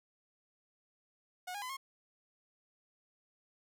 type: tone with pitch steps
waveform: sawtooth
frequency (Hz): 728 / 817 / 1013 / 1079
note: F#5 / G#5 / B5 / C#6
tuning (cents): -28 / -29 / +44 / -47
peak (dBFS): -36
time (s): 1.47-1.77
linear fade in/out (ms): 10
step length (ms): 75
effects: none